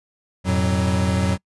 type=tone cluster; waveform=square; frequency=89 / 109 / 122.8 / 186.2 Hz; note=F2 / A2 / B2 / F#3; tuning=+33 / -16 / -9 / +11 cents; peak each=-22 / -27 / -30 / -22 dBFS; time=0.44-1.38 s; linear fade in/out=50 ms; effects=noise-tail reverb RT60 0.1 s tail -26 dB re dry + resampled to 24000 Hz